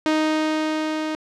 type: tone with level ramp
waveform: sawtooth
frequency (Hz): 311.1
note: D#4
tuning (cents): 0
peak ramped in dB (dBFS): -13 to -20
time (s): 0.06-1.15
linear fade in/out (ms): 0
effects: low-pass 5000 Hz 12 dB/octave